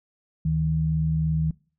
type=tone pair together; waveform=sine; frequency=74.28 / 157.4 Hz; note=D2 / D#3; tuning=+20 / +20 cents; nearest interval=octave + minor second; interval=1300 cents; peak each=-28 / -21 dBFS; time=0.45-1.51 s; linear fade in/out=5 ms; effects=noise-tail reverb RT60 0.4 s tail -23 dB re dry